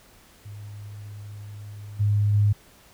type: tone with level steps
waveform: sine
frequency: 103.4 Hz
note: G#2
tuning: 7 cents flat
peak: -36 / -18 / -16 dBFS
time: 0.45-2.53 s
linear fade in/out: 10 ms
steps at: 1.99 / 2.33 s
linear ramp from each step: 20 ms
effects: pink hiss -54 dBFS RMS until 2.93 s